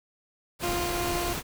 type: noise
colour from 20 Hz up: pink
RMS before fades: -32 dBFS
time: 0.59-1.43 s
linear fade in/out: 50 ms
type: tone with tremolo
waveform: 20% pulse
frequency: 349.2 Hz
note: F4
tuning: in tune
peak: -23 dBFS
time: 0.63-1.33 s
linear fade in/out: 5 ms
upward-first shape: triangle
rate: 2.6 Hz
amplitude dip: 25%
effects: none